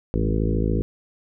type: harmonic tone with a mistuned harmonic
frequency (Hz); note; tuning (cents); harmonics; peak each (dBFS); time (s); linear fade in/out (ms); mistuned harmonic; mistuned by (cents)
53.8; A1; -38; 1 / 2 / 3 / 4 / 5 / 6 / 7 / 8 / 9; -23 / -26 / -28 / -29 / -30 / -31 / -31 / -32 / -33; 0.14-0.82; 0; 3; +41
effects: none